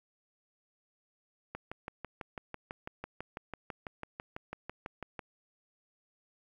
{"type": "click train", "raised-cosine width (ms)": 0.5, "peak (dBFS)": -24, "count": 23, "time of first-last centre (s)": [1.55, 5.192], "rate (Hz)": 6.04, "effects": ["10-bit"]}